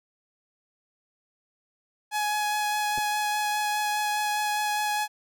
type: tone with vibrato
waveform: sawtooth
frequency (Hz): 840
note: G#5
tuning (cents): +19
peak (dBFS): -21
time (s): 2.11-5.08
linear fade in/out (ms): 50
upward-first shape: sine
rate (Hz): 4.9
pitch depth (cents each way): 10
type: clicks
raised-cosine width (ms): 2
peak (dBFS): -27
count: 2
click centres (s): 2.977 / 2.985
effects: none